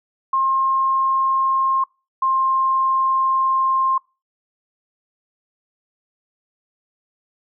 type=tone pair in turn; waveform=sine; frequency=1066 / 1058.6 Hz; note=C6 / C6; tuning=+32 / +20 cents; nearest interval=unison; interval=12 cents; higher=first; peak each=-15 / -15 dBFS; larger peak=neither; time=0.33-1.84 / 2.22-3.98 s; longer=second; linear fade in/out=5 ms; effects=noise-tail reverb RT60 0.3 s tail -26 dB re dry